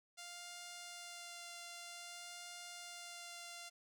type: tone with vibrato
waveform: 5% pulse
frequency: 698 Hz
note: F5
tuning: 1 cent flat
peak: -37 dBFS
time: 0.17-3.7 s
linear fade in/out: 20 ms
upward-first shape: sine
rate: 0.52 Hz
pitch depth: 11 cents each way
effects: none